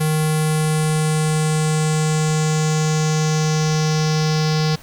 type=tone with low-pass filter sweep; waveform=square; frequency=155.3 Hz; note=D#3; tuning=3 cents flat; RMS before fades=-18 dBFS; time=0-4.76 s; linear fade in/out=10 ms; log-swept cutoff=11000 to 5000 Hz; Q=4.1; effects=pink hiss -43 dBFS RMS until 4.82 s